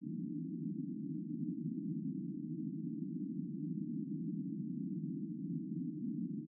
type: band-pass noise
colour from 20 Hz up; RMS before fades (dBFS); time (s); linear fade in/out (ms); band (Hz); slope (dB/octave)
pink; -41; 0.01-6.47; 50; 150 to 320; 96
effects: none